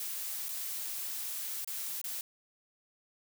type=noise with dropouts; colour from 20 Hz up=blue; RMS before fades=-38 dBFS; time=0-2.21 s; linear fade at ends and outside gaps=1 ms; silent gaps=0.485-0.49 / 1.646-1.675 / 2.015-2.041 s; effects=none